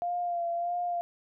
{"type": "tone with vibrato", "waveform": "sine", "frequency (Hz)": 695, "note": "F5", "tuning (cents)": -9, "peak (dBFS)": -28, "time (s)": [0.02, 1.01], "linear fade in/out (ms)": 0, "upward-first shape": "sine", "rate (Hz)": 1.6, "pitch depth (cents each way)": 30, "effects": []}